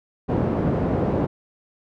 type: band-pass noise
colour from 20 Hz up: pink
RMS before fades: -22 dBFS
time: 0.28-1.27 s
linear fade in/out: 20 ms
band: 100 to 570 Hz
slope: 12 dB/octave
effects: none